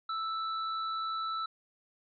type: tone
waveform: square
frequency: 1318.5 Hz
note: E6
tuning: in tune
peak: -33 dBFS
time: 0.09-1.46 s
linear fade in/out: 5 ms
effects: resampled to 11025 Hz